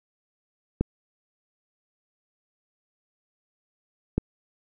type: clicks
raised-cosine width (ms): 3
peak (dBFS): -9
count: 2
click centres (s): 0.81 / 4.18
effects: none